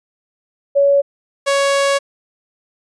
sine / sawtooth tone pair in turn, 562 / 556.8 Hz, C#5 / C#5, +24 / +8 cents, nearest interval unison, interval 16 cents, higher first, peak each -9 dBFS, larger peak neither, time 0.75-1.02 / 1.46-1.99 s, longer second, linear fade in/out 20 ms, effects resampled to 22050 Hz

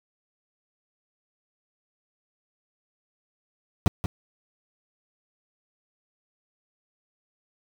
brown noise with echo, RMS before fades -17 dBFS, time 3.86-3.88 s, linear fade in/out 0 ms, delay 180 ms, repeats 1, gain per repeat -9 dB, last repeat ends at 4.06 s, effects none

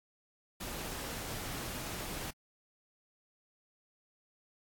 pink noise, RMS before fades -41 dBFS, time 0.6-2.31 s, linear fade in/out 10 ms, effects AAC 64 kbps

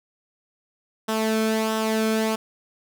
sawtooth tone with flanger, 220 Hz, A3, in tune, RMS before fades -23 dBFS, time 1.08-2.36 s, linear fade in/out 10 ms, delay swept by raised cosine 0.44 to 1.07 ms, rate 1.5 Hz, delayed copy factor -0.55, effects none

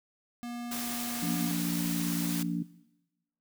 square tone, 239.5 Hz, A#3, 47 cents sharp, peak -37 dBFS, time 0.43-1.51 s, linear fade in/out 0 ms
white noise, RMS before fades -37 dBFS, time 0.71-2.43 s, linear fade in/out 5 ms
harmonic tone, 57.8 Hz, A#1, 14 cents flat, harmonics 3 / 4 / 5, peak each -32 / -35 / -33 dBFS, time 1.22-2.63 s, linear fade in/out 10 ms
effects noise-tail reverb RT60 1.0 s tail -19 dB re dry

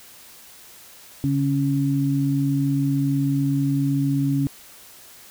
sine tone pair together, 141.35 / 277.2 Hz, C#3 / C#4, +34 / 0 cents, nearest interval octave, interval 1166 cents, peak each -21 dBFS, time 1.24-4.47 s, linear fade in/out 0 ms, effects white hiss -46 dBFS RMS until 5.3 s

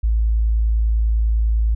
sine tone, 55 Hz, A1, in tune, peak -14 dBFS, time 0.03-1.75 s, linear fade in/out 10 ms, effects none

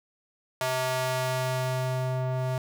sawtooth ring-modulated tone, 257.9 Hz, C4, 25 cents flat, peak -19 dBFS, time 0.61-2.58 s, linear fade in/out 2 ms, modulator 387 Hz, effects none

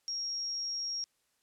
sine tone, 5588 Hz, F8, in tune, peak -33 dBFS, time 0.08-1.04 s, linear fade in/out 0 ms, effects white hiss -75 dBFS RMS until 1.42 s + low-pass 11000 Hz 12 dB/octave

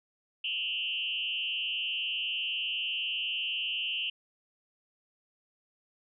sine tone with frequency modulation, 2890 Hz, F#7, 41 cents flat, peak -30 dBFS, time 0.44-4.1 s, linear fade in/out 5 ms, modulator 166 Hz, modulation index 1.4, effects none

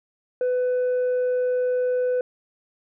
sine tone, 500 Hz, B4, 21 cents sharp, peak -17 dBFS, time 0.41-2.21 s, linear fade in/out 2 ms, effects tanh soft clip ceiling -19 dBFS

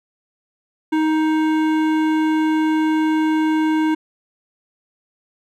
triangle tone with hard clipping, 313.2 Hz, D#4, 11 cents sharp, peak -17 dBFS, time 0.92-3.95 s, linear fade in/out 10 ms, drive 18 dB, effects none

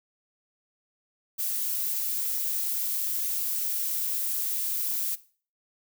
violet noise, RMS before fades -29 dBFS, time 1.38-5.16 s, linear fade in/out 20 ms, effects noise-tail reverb RT60 0.4 s tail -17 dB re dry

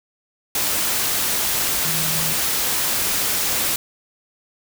sine tone in noise, 160 Hz, D#3, 49 cents sharp, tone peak -29 dBFS, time 1.85-2.33 s, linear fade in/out 2 ms, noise white, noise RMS -21 dBFS, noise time 0.55-3.76 s, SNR -11 dB, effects none

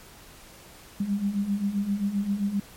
sine beating tone pair, 196 / 203.6 Hz, G3 / G#3, 0 / -34 cents, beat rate 7.6 Hz, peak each -30 / -25 dBFS, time 1-2.6 s, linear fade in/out 5 ms, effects pink hiss -49 dBFS RMS until 2.76 s + MP3 64 kbps

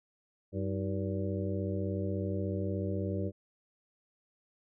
harmonic tone with a mistuned harmonic, 96.5 Hz, G2, 27 cents flat, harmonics 1 / 2 / 3 / 4 / 5 / 6, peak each -34 / -37 / -39 / -40 / -41 / -42 dBFS, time 0.52-3.32 s, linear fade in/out 50 ms, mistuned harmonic 3, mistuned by +130 cents, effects none

